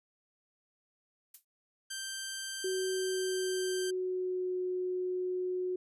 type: noise with exponential decay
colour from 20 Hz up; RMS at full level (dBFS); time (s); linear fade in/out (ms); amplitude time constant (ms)
violet; -42; 1.34-1.45; 5; 22
type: tone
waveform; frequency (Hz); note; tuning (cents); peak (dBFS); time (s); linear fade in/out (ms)
10% pulse; 1568; G6; 0; -29; 1.9-3.91; 10
type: tone with pitch glide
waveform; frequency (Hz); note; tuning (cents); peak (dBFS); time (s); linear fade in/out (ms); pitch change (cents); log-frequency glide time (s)
sine; 375.4 to 365.6; F#4 to F#4; +25 to -21; -31; 2.64-5.76; 5; -46; 2.95-4.59
effects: resampled to 32000 Hz